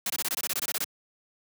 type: noise bursts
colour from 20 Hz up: white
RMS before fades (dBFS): -29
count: 13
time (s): 0.06-0.843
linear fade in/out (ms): 2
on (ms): 39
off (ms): 23
effects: high-pass 150 Hz 12 dB/octave